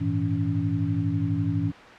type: tone cluster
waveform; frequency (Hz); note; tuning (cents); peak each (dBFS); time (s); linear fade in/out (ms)
sine; 100.1 / 112.2 / 162.9 / 282.6; G2 / A2 / E3 / C#4; +37 / +34 / -20 / +34; -28; 0-1.72; 20
effects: white hiss -43 dBFS RMS until 1.98 s + low-pass 2000 Hz 12 dB/octave